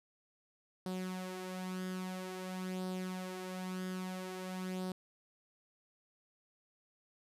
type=tone with flanger; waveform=sawtooth; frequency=185 Hz; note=F#3; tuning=in tune; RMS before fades=-41 dBFS; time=0.86-4.92 s; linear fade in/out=2 ms; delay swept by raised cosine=0.21 to 4.81 ms; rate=0.5 Hz; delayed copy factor=+0.55; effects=resampled to 32000 Hz